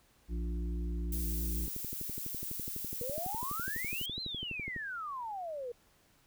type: harmonic tone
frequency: 58.3 Hz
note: A#1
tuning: 1 cent sharp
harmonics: 1 / 3 / 5 / 6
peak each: -33 / -43 / -47 / -49 dBFS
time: 0.28-1.69 s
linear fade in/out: 50 ms
type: noise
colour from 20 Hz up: violet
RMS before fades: -40 dBFS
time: 1.12-4.06 s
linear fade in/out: 5 ms
type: click train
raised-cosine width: 3 ms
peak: -30 dBFS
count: 38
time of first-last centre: 1.68-4.763 s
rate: 12 Hz
type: exponential two-way sweep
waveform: sine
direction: up then down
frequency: 466.2 to 4186 to 466.2 Hz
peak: -37 dBFS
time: 3.01-5.72 s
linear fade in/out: 5 ms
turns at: 4.21 s
effects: pink hiss -67 dBFS RMS until 6.26 s